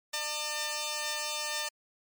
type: tone pair together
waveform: 5% pulse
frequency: 600.7 / 900 Hz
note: D5 / A5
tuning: +39 / +39 cents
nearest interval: perfect fifth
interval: 700 cents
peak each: -23 dBFS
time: 0.13-1.69 s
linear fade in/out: 10 ms
effects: MP3 96 kbps